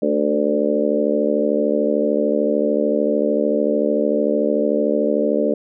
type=harmonic tone with a mistuned harmonic; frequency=73.42 Hz; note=D2; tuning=in tune; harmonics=3 / 4 / 5 / 6 / 7 / 8; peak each=-23 / -22 / -27 / -22 / -22 / -22 dBFS; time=0.02-5.54 s; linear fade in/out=5 ms; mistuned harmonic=5; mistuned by=+22 cents; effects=none